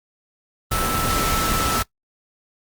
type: tone in noise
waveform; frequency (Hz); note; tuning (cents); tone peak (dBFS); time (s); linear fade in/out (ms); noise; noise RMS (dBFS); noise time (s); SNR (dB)
sine; 1318.5; E6; 0; -23; 0.71-1.83; 10; pink; -22; 0.71-1.83; -4
effects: noise-tail reverb RT60 0.1 s tail -22 dB re dry + Opus 32 kbps